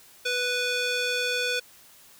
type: tone with band-pass filter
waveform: square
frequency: 493.9 Hz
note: B4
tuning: in tune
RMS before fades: -27 dBFS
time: 0.25-1.6 s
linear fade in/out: 10 ms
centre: 3200 Hz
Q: 0.94
effects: white hiss -53 dBFS RMS until 2.19 s